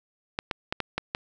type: clicks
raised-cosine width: 0.3 ms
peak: -11 dBFS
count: 6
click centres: 0.389 / 0.512 / 0.725 / 0.803 / 0.98 / 1.149 s
effects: none